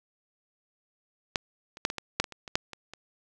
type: clicks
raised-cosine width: 0.2 ms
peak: -8 / -26 / -6 / -16 / -16 / -6 / -21 / -25 / -23 / -6 / -23 / -25 dBFS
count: 12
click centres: 1.358 / 1.771 / 1.851 / 1.901 / 1.983 / 2.2 / 2.242 / 2.323 / 2.478 / 2.555 / 2.733 / 2.936 s
effects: none